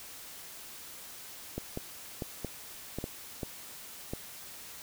clicks, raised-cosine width 2 ms, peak -21 dBFS, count 8, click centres 1.58 / 1.774 / 2.222 / 2.447 / 2.986 / 3.041 / 3.432 / 4.135 s, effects white hiss -47 dBFS RMS until 4.82 s

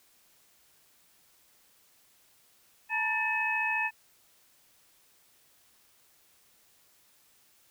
sine tone cluster, 870 / 944 / 1775 / 2559 Hz, A5 / A#5 / A6 / D#7, -20 / +22 / +15 / +48 cents, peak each -35 / -37 / -31 / -30 dBFS, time 2.89-3.91 s, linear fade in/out 50 ms, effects white hiss -64 dBFS RMS until 7.7 s

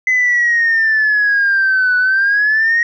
sine exponential two-way sweep, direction down then up, 2035 to 1480 to 1888 Hz, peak -9 dBFS, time 0.07-2.83 s, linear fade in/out 2 ms, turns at 1.97 s, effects tanh soft clip ceiling -7 dBFS

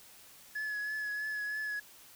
sine tone with vibrato, 1702 Hz, G#6, 42 cents sharp, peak -31 dBFS, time 0.55-1.8 s, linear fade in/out 10 ms, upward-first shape triangle, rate 3.1 Hz, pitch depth 29 cents each way, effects tanh soft clip ceiling -33 dBFS + white hiss -56 dBFS RMS until 2.15 s

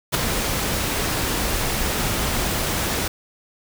pink noise with ADSR envelope, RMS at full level -17 dBFS, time 0.12-3.08 s, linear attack 26 ms, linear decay 11 ms, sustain -6 dB, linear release 4 ms, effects none

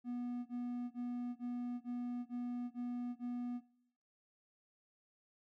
triangle tone bursts, 243.8 Hz, B3, 22 cents flat, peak -36 dBFS, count 8, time 0.04-3.61 s, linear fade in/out 50 ms, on 420 ms, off 30 ms, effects noise-tail reverb RT60 0.7 s tail -18 dB re dry

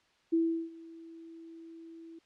sine tone with ADSR envelope, 329.6 Hz, E4, in tune, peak -23 dBFS, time 0.32-2.19 s, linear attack 16 ms, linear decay 360 ms, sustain -23 dB, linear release 6 ms, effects white hiss -68 dBFS RMS until 2.25 s + low-pass 4000 Hz 12 dB/octave

